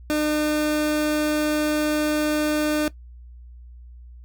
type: tone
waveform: 30% pulse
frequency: 302.5 Hz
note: D#4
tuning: 49 cents flat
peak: -17 dBFS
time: 0.1-2.88 s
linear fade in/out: 0 ms
effects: noise-tail reverb RT60 0.1 s tail -18 dB re dry + added 60 Hz sine -40 dBFS peak until 4.24 s